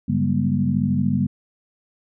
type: tone cluster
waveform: sine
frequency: 98 / 142.8 / 186.4 / 199.5 / 240.2 Hz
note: G2 / D3 / F#3 / G3 / B3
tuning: 0 / -48 / +13 / +31 / -48 cents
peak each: -27 / -23 / -28 / -22 / -23 dBFS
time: 0.08-1.27 s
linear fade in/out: 10 ms
effects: none